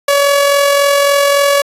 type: tone with amplitude modulation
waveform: sawtooth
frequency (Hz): 566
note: C#5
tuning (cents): +36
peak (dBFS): -3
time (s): 0.08-1.62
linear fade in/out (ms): 5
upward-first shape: sine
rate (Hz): 43.6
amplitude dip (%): 35
effects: resampled to 32000 Hz